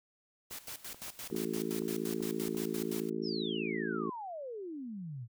white noise with tremolo, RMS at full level -43 dBFS, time 0.5-3.1 s, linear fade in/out 20 ms, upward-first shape square, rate 5.8 Hz, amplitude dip 80%
clicks, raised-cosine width 1 ms, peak -37 dBFS, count 12, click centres 0.511 / 0.683 / 0.945 / 1.02 / 1.082 / 1.301 / 1.352 / 1.574 / 1.822 / 2.206 / 2.482 / 2.548 s
harmonic tone, 55 Hz, A1, in tune, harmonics 3 / 4 / 5 / 6 / 7 / 8, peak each -44 / -39 / -42 / -39 / -38 / -43 dBFS, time 1.31-4.1 s, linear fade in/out 5 ms
sine exponential sweep, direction down, 5610 to 110 Hz, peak -39 dBFS, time 3.22-5.28 s, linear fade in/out 50 ms
effects none

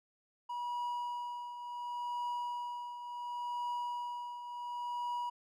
triangle tone with tremolo, 967 Hz, B5, 37 cents flat, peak -32 dBFS, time 0.49-5.3 s, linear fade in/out 10 ms, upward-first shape triangle, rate 0.7 Hz, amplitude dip 65%, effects none

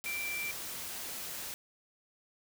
sine tone in noise, 2349 Hz, D7, in tune, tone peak -35 dBFS, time 0.06-0.51 s, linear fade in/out 0 ms, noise white, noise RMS -41 dBFS, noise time 0.04-1.54 s, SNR +3 dB, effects none

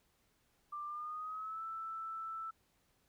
sine tone with pitch glide, 1185 to 1322.5 Hz, D6 to E6, +15 to +5 cents, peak -40 dBFS, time 0.72-2.51 s, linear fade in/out 10 ms, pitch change +190 cents, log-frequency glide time 0.86-1.63 s, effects pink hiss -75 dBFS RMS until 3.08 s

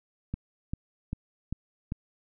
click train, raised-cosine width 5 ms, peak -19 dBFS, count 5, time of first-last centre 0.34-1.921 s, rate 2.53 Hz, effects none

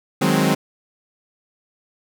sawtooth chord, Ab dominant seventh, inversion second, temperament equal, 155.56 / 185 / 207.7 / 261.6 Hz, Eb3 / Gb3 / Ab3 / C4, 0 / 0 / 0 / 0 cents, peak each -17 dBFS, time 0.21-0.55 s, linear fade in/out 10 ms, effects none

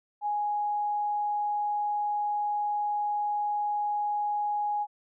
sine tone, 830.6 Hz, G#5, in tune, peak -26 dBFS, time 0.21-4.87 s, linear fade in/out 50 ms, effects none

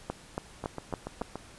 two click trains, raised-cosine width 1 ms, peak -21 / -17 dBFS, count 6 / 5, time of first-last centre 0.64-1.356 / 0.1-1.217 s, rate 6.98 / 3.58 Hz, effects pink hiss -52 dBFS RMS until 1.58 s + resampled to 24000 Hz

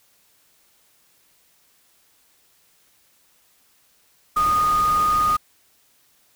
sine tone in noise, 1232 Hz, D#6, 17 cents flat, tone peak -16 dBFS, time 4.36-5.37 s, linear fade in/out 10 ms, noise pink, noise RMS -32 dBFS, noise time 4.36-5.37 s, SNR +13 dB, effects white hiss -60 dBFS RMS until 6.35 s

